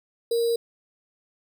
sine tone with sample-and-hold, 466.2 Hz, A#4, in tune, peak -20 dBFS, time 0.31-0.56 s, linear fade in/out 5 ms, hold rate 4410 Hz, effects none

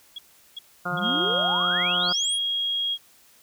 sine tone bursts, 3329 Hz, G#7, 3 cents sharp, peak -32 dBFS, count 4, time 0.16-1.4 s, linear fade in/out 5 ms, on 25 ms, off 380 ms
harmonic tone, 177.7 Hz, F3, 30 cents sharp, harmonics 1 / 2 / 3 / 4 / 5 / 6 / 7 / 8, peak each -34 / -39 / -37 / -33 / -41 / -38 / -32 / -29 dBFS, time 0.85-2.13 s, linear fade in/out 10 ms
sine exponential sweep, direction up, 138.59 to 10870 Hz, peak -27 dBFS, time 0.9-2.39 s, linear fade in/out 50 ms
sine tone with pitch glide, 3255 to 3280 Hz, G#7 to G#7, -36 to -22 cents, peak -23 dBFS, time 1.01-2.98 s, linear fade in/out 50 ms, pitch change +14 cents, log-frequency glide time 1.28-1.95 s
effects white hiss -56 dBFS RMS until 3.42 s

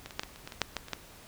clicks, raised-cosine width 0.2 ms, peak -23 / -26 / -12 / -19 / -29 / -23 / -24 / -8 / -14 / -26 / -14 dBFS, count 11, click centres 0.06 / 0.108 / 0.195 / 0.234 / 0.36 / 0.475 / 0.522 / 0.617 / 0.767 / 0.884 / 0.933 s, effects pink hiss -52 dBFS RMS until 1.27 s

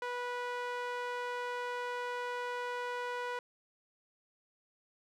sawtooth tone with band-pass filter, 490 Hz, B4, 14 cents flat, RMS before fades -38 dBFS, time 0.02-3.39 s, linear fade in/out 2 ms, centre 1200 Hz, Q 0.93, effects none

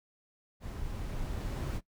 brown noise with level ramp, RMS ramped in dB -40 to -33 dBFS, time 0.6-1.81 s, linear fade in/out 50 ms, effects noise-tail reverb RT60 0.1 s tail -18 dB re dry

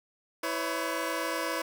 15% pulse tone cluster, 327.4 / 505 / 561 Hz, E4 / B4 / C#5, -12 / +39 / +21 cents, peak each -28 dBFS, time 0.43-1.62 s, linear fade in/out 5 ms, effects none

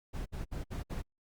brown noise bursts, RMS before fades -37 dBFS, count 5, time 0.13-1.024 s, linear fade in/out 20 ms, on 130 ms, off 61 ms, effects Opus 48 kbps

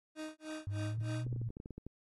30% pulse tone with tremolo, 311.1 Hz, D#4, in tune, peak -37 dBFS, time 0.15-1.27 s, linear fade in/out 50 ms, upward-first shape sine, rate 3.3 Hz, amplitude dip 100%
sine exponential two-way sweep, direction up then down, 99.1 to 123.47 to 113.7 Hz, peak -35 dBFS, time 0.67-1.49 s, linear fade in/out 0 ms, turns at 1.28 s
clicks, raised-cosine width 3 ms, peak -32 dBFS, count 11, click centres 1.266 / 1.328 / 1.362 / 1.416 / 1.504 / 1.569 / 1.601 / 1.659 / 1.707 / 1.78 / 1.866 s
effects AAC 32 kbps

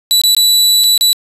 sawtooth tone with dropouts, 3951 Hz, B7, in tune, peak -4 dBFS, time 0.11-1.13 s, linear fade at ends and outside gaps 0 ms, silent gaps 0.215-0.237 / 0.348-0.367 / 0.837-0.841 / 0.977-1.01 s, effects resampled to 32000 Hz

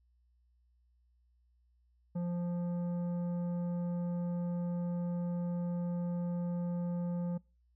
triangle tone with tanh clipping, 174.61 Hz, F3, in tune, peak -34 dBFS, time 2.15-7.38 s, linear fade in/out 10 ms, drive 14 dB, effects noise-tail reverb RT60 0.3 s tail -25 dB re dry + added 60 Hz sine -67 dBFS peak until 7.75 s

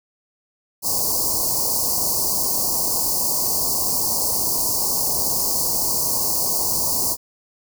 white band-stop noise, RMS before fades -21 dBFS, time 0.82-7.17 s, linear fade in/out 50 ms, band 1100 to 4400 Hz, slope 96 dB/octave, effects none

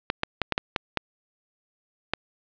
clicks, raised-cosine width 0.3 ms, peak -7 dBFS, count 8, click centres 0.101 / 0.234 / 0.417 / 0.523 / 0.579 / 0.762 / 0.973 / 2.136 s, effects resampled to 11025 Hz + 7-bit

